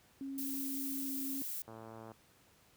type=tone; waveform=sine; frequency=272.4 Hz; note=C#4; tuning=30 cents flat; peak=-39 dBFS; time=0.21-1.42 s; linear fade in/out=0 ms
type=noise; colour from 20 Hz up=violet; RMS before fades=-41 dBFS; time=0.38-1.62 s; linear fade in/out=2 ms
type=click train; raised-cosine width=1 ms; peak=-36 dBFS; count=50; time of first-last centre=1.68-2.117 s; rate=112 Hz
effects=pink hiss -66 dBFS RMS until 2.76 s + high-pass 60 Hz 12 dB/octave